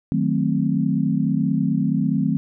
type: chord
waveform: sine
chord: D# diminished seventh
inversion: none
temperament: equal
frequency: 155.56 / 185 / 220 / 261.6 Hz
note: D#3 / F#3 / A3 / C4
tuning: 0 / 0 / 0 / 0 cents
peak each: -23 dBFS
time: 0.12-2.37 s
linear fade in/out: 0 ms
effects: none